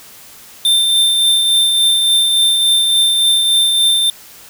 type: tone with tremolo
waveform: square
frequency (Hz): 3583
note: A7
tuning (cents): +31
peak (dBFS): -9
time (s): 0.65-4.1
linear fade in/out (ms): 2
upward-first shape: triangle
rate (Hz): 3.5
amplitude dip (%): 35
effects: white hiss -39 dBFS RMS until 4.49 s